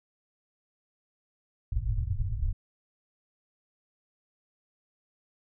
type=low-pass noise; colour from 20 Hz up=pink; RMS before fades=-29 dBFS; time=1.72-2.53 s; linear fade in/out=5 ms; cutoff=120 Hz; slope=48 dB/octave; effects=none